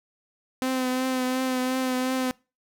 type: tone with vibrato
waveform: sawtooth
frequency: 257 Hz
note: C4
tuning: 31 cents flat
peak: -20 dBFS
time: 0.62-2.31 s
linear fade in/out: 0 ms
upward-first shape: triangle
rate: 2.8 Hz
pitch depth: 29 cents each way
effects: noise-tail reverb RT60 0.3 s tail -24 dB re dry